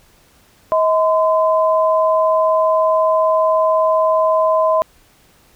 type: tone pair together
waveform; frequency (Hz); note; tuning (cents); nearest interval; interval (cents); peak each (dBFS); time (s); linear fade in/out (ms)
sine; 636.6 / 1022; D#5 / C6; +39 / -41; minor sixth; 820; -13 / -16; 0.72-4.82; 0
effects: pink hiss -52 dBFS RMS until 5.55 s